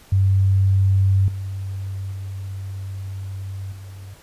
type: tone with level steps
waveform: sine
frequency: 96.6 Hz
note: G2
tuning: 25 cents flat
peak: -13 / -25 / -27 / -34 dBFS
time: 0.12-4.14 s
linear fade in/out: 5 ms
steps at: 1.28 / 2.12 / 3.72 s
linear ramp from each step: 2 ms
effects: pink hiss -49 dBFS RMS until 4.22 s + resampled to 32000 Hz